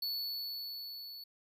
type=tone with level ramp; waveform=square; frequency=4435 Hz; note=C#8; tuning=in tune; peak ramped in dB=-34 to -46 dBFS; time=0.02-1.24 s; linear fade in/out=5 ms; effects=none